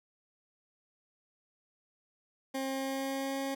20% pulse tone with pitch glide, 267.4 to 272.1 Hz, C4 to C#4, +38 to -32 cents, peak -28 dBFS, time 2.54-3.55 s, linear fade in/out 10 ms, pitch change +30 cents, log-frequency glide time 2.67-3.4 s, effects none

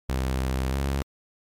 sawtooth tone with pitch glide, 65.2 to 68.48 Hz, C2 to C#2, -5 to -20 cents, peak -20 dBFS, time 0.09-1.02 s, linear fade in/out 0 ms, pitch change +85 cents, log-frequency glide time 0.7-0.76 s, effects MP3 96 kbps

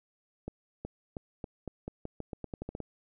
accelerating click train, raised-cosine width 2 ms, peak -24 dBFS, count 15, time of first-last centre 0.48-2.803 s, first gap 370 ms, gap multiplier 0.86, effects none

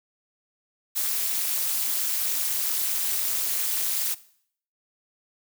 blue noise with amplitude modulation, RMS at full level -22 dBFS, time 0.95-4.15 s, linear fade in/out 20 ms, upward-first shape sine, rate 250 Hz, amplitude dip 100%, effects noise-tail reverb RT60 0.6 s tail -18 dB re dry

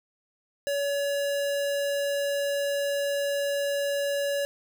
square tone, 566 Hz, C#5, 36 cents sharp, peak -26 dBFS, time 0.67-4.45 s, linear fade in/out 0 ms, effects none

